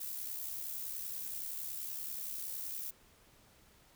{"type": "noise with amplitude modulation", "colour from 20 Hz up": "violet", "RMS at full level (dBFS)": -39, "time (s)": [0, 2.91], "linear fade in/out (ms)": 10, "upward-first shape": "sine", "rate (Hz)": 70.6, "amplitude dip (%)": 50, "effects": ["pink hiss -64 dBFS RMS until 3.95 s"]}